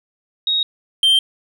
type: tone pair in turn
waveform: sine / triangle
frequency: 3767 / 3152 Hz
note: A#7 / G7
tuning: +17 / +9 cents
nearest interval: minor third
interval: 308 cents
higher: first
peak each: -15 / -9 dBFS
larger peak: second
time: 0.47-0.63 / 1.03-1.19 s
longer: neither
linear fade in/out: 2 ms
effects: none